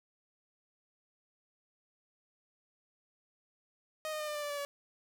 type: tone with pitch steps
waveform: sawtooth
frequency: 622.3 / 614.4 / 606.7 / 599 / 591.5 / 584 / 576.6 / 569.3 Hz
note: D#5 / D#5 / D#5 / D5 / D5 / D5 / D5 / C#5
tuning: 0 / -22 / -44 / +34 / +12 / -10 / -32 / +46 cents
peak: -32 dBFS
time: 4.05-4.65 s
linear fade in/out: 0 ms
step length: 75 ms
effects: 11-bit